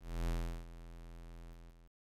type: tone with ADSR envelope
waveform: square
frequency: 42.14 Hz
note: E1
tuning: 39 cents sharp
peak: -33 dBFS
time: 0-1.96 s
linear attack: 280 ms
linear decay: 370 ms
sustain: -17 dB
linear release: 470 ms
effects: resampled to 32000 Hz + 11-bit